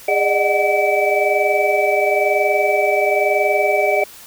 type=tone cluster; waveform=sine; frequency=410.6 / 596 / 617 / 744 / 2304 Hz; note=G#4 / D5 / D#5 / F#5 / D7; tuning=-20 / +25 / -15 / +9 / -34 cents; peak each=-20 dBFS; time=0.08-4.04 s; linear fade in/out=5 ms; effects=white hiss -40 dBFS RMS until 4.26 s